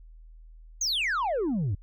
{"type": "exponential sweep", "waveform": "sine", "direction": "down", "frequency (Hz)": [6690, 87.31], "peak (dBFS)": -22, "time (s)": [0.81, 1.75], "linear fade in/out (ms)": 5, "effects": ["tanh soft clip ceiling -24 dBFS", "added 40 Hz sine -46 dBFS peak until 1.82 s"]}